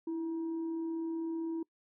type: tone with frequency modulation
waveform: sine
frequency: 328.8 Hz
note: E4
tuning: 4 cents flat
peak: -33 dBFS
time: 0.07-1.63 s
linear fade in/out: 5 ms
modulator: 622 Hz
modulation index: 0.21
effects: noise-tail reverb RT60 0.1 s tail -24 dB re dry